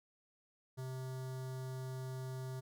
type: tone with notch filter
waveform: square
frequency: 130 Hz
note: C3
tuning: 11 cents flat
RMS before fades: -43 dBFS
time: 0.77-2.61 s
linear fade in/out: 20 ms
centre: 2500 Hz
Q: 1.1
effects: none